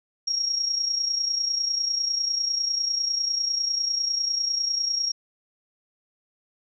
sine tone with amplitude modulation, 5588 Hz, F8, in tune, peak -20 dBFS, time 0.27-5.12 s, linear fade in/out 10 ms, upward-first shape sine, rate 30 Hz, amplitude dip 60%, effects none

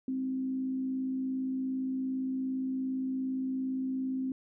sine tone with frequency modulation, 261.6 Hz, C4, in tune, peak -30 dBFS, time 0.08-4.32 s, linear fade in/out 2 ms, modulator 57.4 Hz, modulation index 0.25, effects none

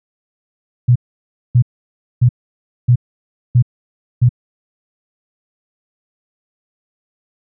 sine tone bursts, 122.3 Hz, B2, 16 cents flat, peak -6 dBFS, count 6, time 0.88-4.292 s, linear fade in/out 10 ms, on 77 ms, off 590 ms, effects none

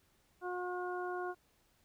harmonic tone, 360 Hz, F#4, 47 cents flat, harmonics 1 / 2 / 3 / 4, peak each -39 / -42 / -45 / -45 dBFS, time 0.41-1.35 s, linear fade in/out 50 ms, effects pink hiss -72 dBFS RMS until 1.84 s

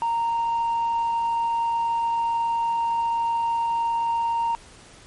triangle tone with tanh clipping, 927 Hz, A#5, 10 cents flat, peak -21 dBFS, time 0.02-4.55 s, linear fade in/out 0 ms, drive 6 dB, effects pink hiss -48 dBFS RMS until 5.06 s + MP3 48 kbps

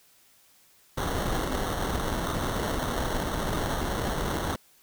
pink noise with sample-and-hold, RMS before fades -29 dBFS, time 0.97-4.56 s, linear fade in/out 5 ms, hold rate 2450 Hz, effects white hiss -60 dBFS RMS until 4.82 s

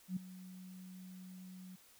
sine tone with ADSR envelope, 185 Hz, F#3, in tune, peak -33 dBFS, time 0.08-1.76 s, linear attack 85 ms, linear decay 7 ms, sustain -16 dB, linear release 10 ms, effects white hiss -64 dBFS RMS until 1.99 s

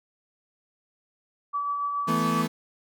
sine tone with tremolo, 1149 Hz, D6, 38 cents flat, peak -24 dBFS, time 1.53-2.43 s, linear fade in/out 20 ms, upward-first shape triangle, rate 7.1 Hz, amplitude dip 35%
35% pulse chord, E suspended fourth, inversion none, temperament equal, 164.81 / 220 / 246.9 Hz, E3 / A3 / B3, 0 / 0 / 0 cents, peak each -27 dBFS, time 2.07-2.48 s, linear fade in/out 20 ms
effects none

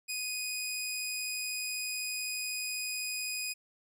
15% pulse tone, 2489 Hz, D#7, in tune, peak -27 dBFS, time 0.08-3.54 s, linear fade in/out 20 ms, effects none

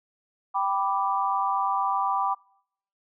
sine chord, G major, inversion none, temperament equal, 784 / 987.8 / 1174.7 Hz, G5 / B5 / D6, 0 / 0 / 0 cents, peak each -27 dBFS, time 0.54-2.35 s, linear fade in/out 20 ms, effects noise-tail reverb RT60 0.7 s tail -25 dB re dry

